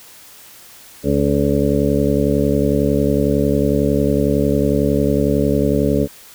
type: harmonic tone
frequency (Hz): 71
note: C#2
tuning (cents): +42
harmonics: 1 / 2 / 3 / 4 / 6 / 7 / 8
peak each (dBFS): -23 / -21 / -20 / -19 / -20 / -23 / -23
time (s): 1.03-6.08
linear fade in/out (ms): 50
effects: white hiss -42 dBFS RMS until 6.34 s